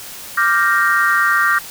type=chord; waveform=sine; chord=G minor seventh; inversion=second; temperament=equal; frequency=1174.7 / 1396.9 / 1568 / 1864.7 Hz; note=D6 / F6 / G6 / Bb6; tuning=0 / 0 / 0 / 0 cents; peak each=-17 dBFS; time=0.37-1.59 s; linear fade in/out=10 ms; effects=tanh soft clip ceiling -2 dBFS + white hiss -33 dBFS RMS until 1.7 s